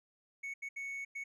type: tone bursts at uneven times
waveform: triangle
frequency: 2217 Hz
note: C#7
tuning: in tune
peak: -37 dBFS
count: 4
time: 0.43-0.54 / 0.62-0.69 / 0.76-1.05 / 1.15-1.24 s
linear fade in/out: 10 ms
effects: resampled to 24000 Hz